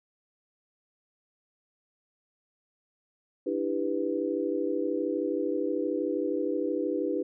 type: chord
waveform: sine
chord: E minor seventh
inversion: third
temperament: just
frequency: 296.7 / 329.6 / 395.6 / 494.4 Hz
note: D4 / E4 / G4 / B4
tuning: +18 / 0 / +16 / +2 cents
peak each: -32 dBFS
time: 3.46-7.23 s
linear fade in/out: 10 ms
effects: none